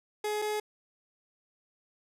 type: tone pair in turn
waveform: 30% pulse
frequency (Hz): 421.3 / 423.1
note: G#4 / G#4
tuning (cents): +25 / +32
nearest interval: unison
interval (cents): 7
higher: second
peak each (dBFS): -27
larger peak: neither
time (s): 0.24-0.42 / 0.42-0.6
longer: neither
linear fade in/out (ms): 5
effects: resampled to 32000 Hz